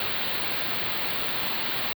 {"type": "band-stop noise", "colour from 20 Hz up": "white", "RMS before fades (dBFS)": -28, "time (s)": [0, 1.93], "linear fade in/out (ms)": 2, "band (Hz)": [4500, 16000], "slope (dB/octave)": 96, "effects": ["high-pass 80 Hz 12 dB/octave"]}